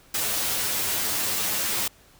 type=noise with comb filter; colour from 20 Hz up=white; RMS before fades=-26 dBFS; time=0.14-1.88 s; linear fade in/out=5 ms; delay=9.4 ms; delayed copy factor=+1; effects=pink hiss -55 dBFS RMS until 2.19 s